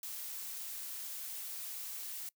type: noise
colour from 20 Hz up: blue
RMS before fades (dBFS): -43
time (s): 0.03-2.29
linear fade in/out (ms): 2
effects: noise-tail reverb RT60 0.1 s tail -23 dB re dry